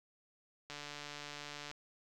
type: click train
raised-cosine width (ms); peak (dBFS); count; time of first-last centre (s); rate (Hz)
0.2; -28; 149; 0.7-1.714; 146
effects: none